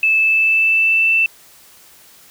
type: tone with pitch glide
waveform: sine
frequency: 2623 to 2663 Hz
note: E7 to E7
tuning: -9 to +17 cents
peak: -11 dBFS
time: 0.03-1.26 s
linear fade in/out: 2 ms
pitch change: +26 cents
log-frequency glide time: 0.18-1.13 s
effects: white hiss -46 dBFS RMS until 2.3 s